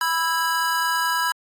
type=chord; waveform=square; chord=E major; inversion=second; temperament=equal with one note detuned; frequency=987.8 / 1318.5 / 1636.5 Hz; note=B5 / E6 / G#6; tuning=0 / 0 / -26 cents; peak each=-24 / -28 / -25 dBFS; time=0.01-1.32 s; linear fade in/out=2 ms; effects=AAC 64 kbps